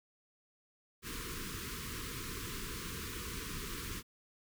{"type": "band-stop noise", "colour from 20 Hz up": "pink", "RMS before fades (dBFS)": -42, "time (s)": [1.02, 4.03], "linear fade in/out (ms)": 50, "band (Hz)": [480, 1000], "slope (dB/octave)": 96, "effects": []}